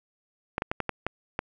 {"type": "clicks", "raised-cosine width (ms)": 0.5, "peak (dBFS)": -12, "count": 7, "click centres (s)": [0.581, 0.621, 0.715, 0.803, 0.893, 1.066, 1.391], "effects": []}